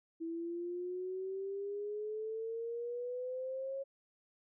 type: exponential sweep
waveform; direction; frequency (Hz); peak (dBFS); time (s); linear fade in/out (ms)
sine; up; 326.9 to 548; -37; 0.2-3.84; 20
effects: none